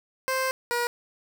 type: tone pair in turn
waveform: 15% pulse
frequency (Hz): 523.3 / 479.1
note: C5 / A#4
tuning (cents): 0 / +47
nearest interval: major second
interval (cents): 153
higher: first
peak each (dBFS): -18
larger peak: neither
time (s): 0.28-0.51 / 0.71-0.87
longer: first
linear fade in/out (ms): 0
effects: none